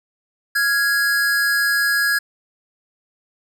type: tone pair together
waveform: square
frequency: 1400 / 1660.9 Hz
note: F6 / G#6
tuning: +4 / 0 cents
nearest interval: minor third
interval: 296 cents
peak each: -26 / -17 dBFS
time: 0.55-2.19 s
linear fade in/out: 10 ms
effects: none